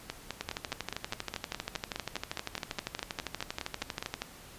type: two click trains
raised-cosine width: 0.2 ms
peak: -17 / -16 dBFS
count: 20 / 49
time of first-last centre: 0.1-4.026 / 0.41-4.22 s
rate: 4.84 / 12.6 Hz
effects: pink hiss -51 dBFS RMS until 4.58 s + resampled to 32000 Hz